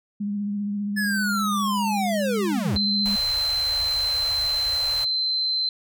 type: tone with vibrato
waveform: sine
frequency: 204.2 Hz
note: G#3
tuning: 29 cents flat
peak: -24 dBFS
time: 0.2-3.16 s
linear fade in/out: 10 ms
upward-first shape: triangle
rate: 15 Hz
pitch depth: 32 cents each way
type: linear sweep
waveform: square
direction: down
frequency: 1738 to 58.9 Hz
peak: -24 dBFS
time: 0.96-2.78 s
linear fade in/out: 20 ms
type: tone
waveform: sine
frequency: 4087 Hz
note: C8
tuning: 41 cents flat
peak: -21 dBFS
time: 2.76-5.69 s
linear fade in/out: 2 ms
type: band-stop noise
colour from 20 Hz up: pink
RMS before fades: -35 dBFS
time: 3.05-5.05 s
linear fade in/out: 10 ms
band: 110 to 510 Hz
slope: 48 dB/octave
effects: none